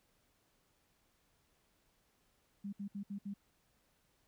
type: tone bursts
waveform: sine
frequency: 200.6 Hz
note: G3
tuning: 40 cents sharp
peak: -39 dBFS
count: 5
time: 2.64-3.34 s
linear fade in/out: 10 ms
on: 88 ms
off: 65 ms
effects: pink hiss -75 dBFS RMS until 4.27 s